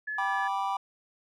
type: tone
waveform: sine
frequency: 1713 Hz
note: A6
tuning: 47 cents flat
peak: -31 dBFS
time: 0.07-0.48 s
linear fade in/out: 10 ms
type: chord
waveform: triangle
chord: G major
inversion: none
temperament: just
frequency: 784 / 980 / 1176 Hz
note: G5 / B5 / D6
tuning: 0 / -14 / +2 cents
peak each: -29 / -30 / -32 dBFS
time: 0.18-0.77 s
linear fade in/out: 5 ms
effects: none